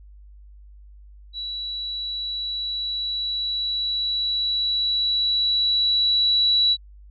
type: tone with level ramp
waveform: sine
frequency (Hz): 3925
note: B7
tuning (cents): -11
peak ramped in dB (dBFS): -28 to -15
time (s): 1.33-6.77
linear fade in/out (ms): 50
effects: added 50 Hz sine -43 dBFS peak until 7.1 s